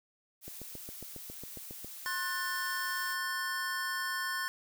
blue noise, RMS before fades -46 dBFS, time 0.41-3.17 s, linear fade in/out 50 ms
click train, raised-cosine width 2 ms, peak -32 dBFS, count 11, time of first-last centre 0.48-1.846 s, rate 7.32 Hz
square chord, F# diminished, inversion second, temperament just, 1065.6 / 1480 / 1776 Hz, C6 / F#6 / A6, +31 / 0 / +16 cents, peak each -39 / -39 / -37 dBFS, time 2.06-4.48 s, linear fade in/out 0 ms
effects none

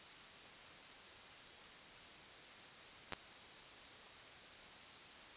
clicks, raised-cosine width 0.3 ms, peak -25 dBFS, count 2, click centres 3.123 / 3.134 s, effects white hiss -55 dBFS RMS until 5.36 s + resampled to 8000 Hz

